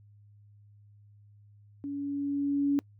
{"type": "tone with level ramp", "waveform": "sine", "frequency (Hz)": 282.9, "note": "C#4", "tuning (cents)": 35, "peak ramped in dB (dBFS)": [-33, -22], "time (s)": [1.84, 2.79], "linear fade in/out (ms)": 0, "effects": ["noise-tail reverb RT60 0.1 s tail -25 dB re dry", "added 103 Hz sine -54 dBFS peak until 2.99 s"]}